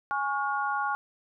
sine chord, Db major, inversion second, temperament equal with one note detuned, 830.6 / 1108.7 / 1424.6 Hz, Ab5 / Db6 / F6, 0 / 0 / +34 cents, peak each -30 / -31 / -31 dBFS, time 0.11-0.95 s, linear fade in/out 0 ms, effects none

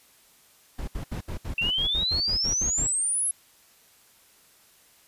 brown noise bursts, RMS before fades -32 dBFS, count 13, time 0.78-2.871 s, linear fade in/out 10 ms, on 99 ms, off 67 ms
sine exponential sweep, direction up, 2676 to 11080 Hz, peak -23 dBFS, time 1.58-3.31 s, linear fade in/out 2 ms
effects white hiss -58 dBFS RMS until 5.07 s + resampled to 32000 Hz

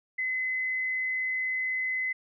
sine tone, 2034 Hz, C7, 50 cents flat, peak -27 dBFS, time 0.18-2.13 s, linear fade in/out 10 ms, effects none

